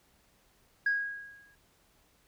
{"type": "tone with exponential decay", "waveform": "sine", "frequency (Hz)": 1644, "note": "G#6", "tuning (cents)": -18, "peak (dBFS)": -22, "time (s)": [0.86, 1.55], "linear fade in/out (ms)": 5, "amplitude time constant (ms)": 150, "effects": ["tanh soft clip ceiling -21 dBFS", "pink hiss -67 dBFS RMS until 2.27 s"]}